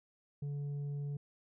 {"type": "tone with tanh clipping", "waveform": "sine", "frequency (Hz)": 143.5, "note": "D3", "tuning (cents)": -40, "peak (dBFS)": -37, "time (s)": [0.42, 1.17], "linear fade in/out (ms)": 5, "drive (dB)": 4, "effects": []}